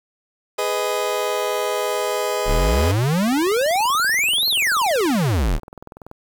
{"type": "chord", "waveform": "30% pulse", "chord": "G# minor", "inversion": "none", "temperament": "just", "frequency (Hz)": [415.3, 498.4, 623], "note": ["G#4", "B4", "D#5"], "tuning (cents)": [0, 16, 2], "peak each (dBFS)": -22, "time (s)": [0.58, 2.92], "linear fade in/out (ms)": 10}
{"type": "exponential two-way sweep", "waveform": "square", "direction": "up then down", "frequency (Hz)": [30.87, 4362, 30.87], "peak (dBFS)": -17, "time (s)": [2.45, 5.6], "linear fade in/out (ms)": 50, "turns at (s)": 4.48}
{"type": "click train", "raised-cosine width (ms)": 1, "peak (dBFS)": -24, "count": 77, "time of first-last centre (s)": [2.46, 6.114], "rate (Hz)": 20.8}
{"effects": ["8-bit"]}